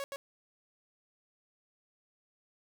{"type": "tone with echo", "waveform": "sawtooth", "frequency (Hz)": 554.4, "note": "C#5", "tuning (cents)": 0, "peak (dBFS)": -32, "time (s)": [0, 0.04], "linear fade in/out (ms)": 0, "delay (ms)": 120, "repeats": 1, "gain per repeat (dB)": -2, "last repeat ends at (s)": 0.16, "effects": []}